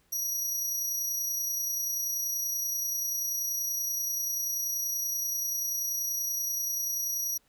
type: tone with amplitude modulation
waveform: 25% pulse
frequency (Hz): 5780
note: F#8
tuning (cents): -41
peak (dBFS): -23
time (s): 0.12-7.38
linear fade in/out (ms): 10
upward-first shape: sine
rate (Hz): 30.4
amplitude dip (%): 30
effects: pink hiss -68 dBFS RMS until 7.48 s